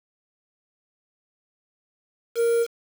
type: tone with quantisation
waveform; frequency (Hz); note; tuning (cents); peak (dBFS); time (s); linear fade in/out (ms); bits
triangle; 466.2; A#4; 0; -16; 2.35-2.67; 50; 6
effects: none